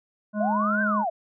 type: harmonic tone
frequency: 210 Hz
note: G#3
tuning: 19 cents sharp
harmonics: 1 / 3 / 5 / 7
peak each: -25 / -31 / -39 / -38 dBFS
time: 0.33-1.05 s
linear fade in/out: 50 ms
type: linear two-way sweep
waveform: sine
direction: up then down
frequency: 622.3 to 1586 to 622.3 Hz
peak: -23 dBFS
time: 0.4-1.1 s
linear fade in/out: 10 ms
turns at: 0.82 s
effects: none